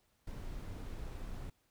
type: noise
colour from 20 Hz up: brown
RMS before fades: -43 dBFS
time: 0.27-1.5 s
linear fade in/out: 5 ms
effects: pink hiss -75 dBFS RMS until 1.7 s

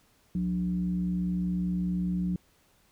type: tone with frequency modulation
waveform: sine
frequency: 180 Hz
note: F#3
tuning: 47 cents flat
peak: -26 dBFS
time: 0.35-2.36 s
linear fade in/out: 2 ms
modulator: 115 Hz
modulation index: 0.44
effects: pink hiss -65 dBFS RMS until 2.91 s

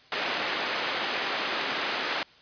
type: band-pass noise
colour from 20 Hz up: white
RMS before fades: -30 dBFS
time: 0.12-2.23 s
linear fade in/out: 2 ms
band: 290 to 2900 Hz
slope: 12 dB/octave
effects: white hiss -55 dBFS RMS until 2.41 s + resampled to 11025 Hz

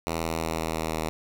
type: tone with pitch steps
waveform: 5% pulse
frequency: 82.2 / 81.63 / 81.07 / 80.51 / 79.95 / 79.4 Hz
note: E2 / E2 / E2 / E2 / D#2 / D#2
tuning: -4 / -16 / -28 / -40 / +48 / +36 cents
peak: -16 dBFS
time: 0.07-1.09 s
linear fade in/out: 0 ms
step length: 170 ms
effects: none

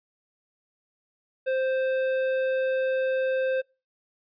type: tone with hard clipping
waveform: sine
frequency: 523.3 Hz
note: C5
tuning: in tune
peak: -25 dBFS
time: 1.46-3.62 s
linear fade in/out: 20 ms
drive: 10 dB
effects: noise-tail reverb RT60 0.3 s tail -26 dB re dry + resampled to 11025 Hz

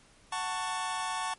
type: chord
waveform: sawtooth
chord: F# minor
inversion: none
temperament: just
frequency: 740 / 888 / 1110 Hz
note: F#5 / A5 / C#6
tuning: 0 / +16 / +2 cents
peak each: -34 / -31 / -31 dBFS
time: 0.32-1.34 s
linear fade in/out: 5 ms
effects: pink hiss -60 dBFS RMS until 1.38 s + MP3 48 kbps

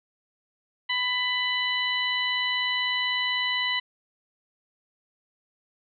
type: harmonic tone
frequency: 996 Hz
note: B5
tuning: 14 cents sharp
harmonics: 1 / 2 / 3 / 4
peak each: -33 / -27 / -28 / -33 dBFS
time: 0.89-3.8 s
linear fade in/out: 10 ms
effects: none

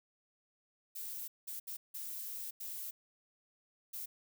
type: noise bursts at uneven times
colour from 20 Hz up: violet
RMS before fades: -43 dBFS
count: 6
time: 0.95-1.28 / 1.47-1.6 / 1.67-1.77 / 1.94-2.51 / 2.6-2.91 / 3.93-4.06 s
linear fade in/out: 10 ms
effects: none

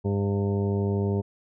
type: harmonic tone with a mistuned harmonic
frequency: 100 Hz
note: G2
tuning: 35 cents sharp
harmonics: 1 / 2 / 3 / 4 / 5 / 6 / 7 / 9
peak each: -25 / -28 / -37 / -29 / -38 / -42 / -42 / -42 dBFS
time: 0.04-1.22 s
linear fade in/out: 20 ms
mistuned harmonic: 7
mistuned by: -18 cents
effects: none

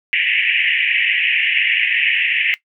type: band-pass noise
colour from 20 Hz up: white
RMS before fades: -17 dBFS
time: 0.13-2.54 s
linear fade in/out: 0 ms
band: 1800 to 2900 Hz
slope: 96 dB/octave
effects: noise-tail reverb RT60 0.1 s tail -17 dB re dry

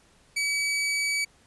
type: tone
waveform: sawtooth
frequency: 2283 Hz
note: D7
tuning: 50 cents flat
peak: -21 dBFS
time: 0.36-1.25 s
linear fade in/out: 10 ms
effects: pink hiss -60 dBFS RMS until 1.46 s + resampled to 24000 Hz

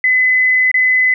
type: tone with dropouts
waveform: sine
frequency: 2019 Hz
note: B6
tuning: 38 cents sharp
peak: -9 dBFS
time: 0.04-1.14 s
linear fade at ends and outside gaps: 2 ms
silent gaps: 0.715-0.742 s
effects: none

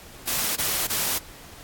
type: noise bursts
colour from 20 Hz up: white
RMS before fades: -25 dBFS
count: 3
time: 0.27-1.186 s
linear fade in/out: 10 ms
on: 290 ms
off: 23 ms
effects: pink hiss -45 dBFS RMS until 1.63 s + AAC 64 kbps

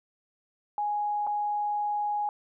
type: tone with dropouts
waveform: sine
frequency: 830.6 Hz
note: G#5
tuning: in tune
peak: -26 dBFS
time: 0.78-2.29 s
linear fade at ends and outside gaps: 1 ms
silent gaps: 1.267-1.272 s
effects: none

